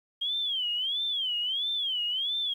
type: tone with vibrato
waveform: sine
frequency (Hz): 3200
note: G7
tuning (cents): +35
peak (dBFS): -27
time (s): 0.21-2.54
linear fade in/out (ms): 10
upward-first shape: sine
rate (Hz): 1.5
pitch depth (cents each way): 190
effects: 10-bit